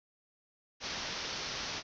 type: low-pass noise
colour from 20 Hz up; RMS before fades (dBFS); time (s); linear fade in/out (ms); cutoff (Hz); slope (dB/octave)
white; -39; 0.8-1.83; 50; 6100; 96
effects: none